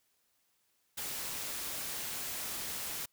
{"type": "noise", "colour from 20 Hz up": "white", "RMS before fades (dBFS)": -39, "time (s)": [0.97, 3.06], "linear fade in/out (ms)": 10, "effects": ["white hiss -75 dBFS RMS until 3.12 s"]}